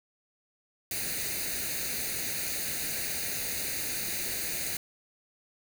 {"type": "noise with comb filter", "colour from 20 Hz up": "white", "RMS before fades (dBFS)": -33, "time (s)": [0.91, 4.77], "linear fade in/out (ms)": 2, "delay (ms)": 0.46, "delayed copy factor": 0.75, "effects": []}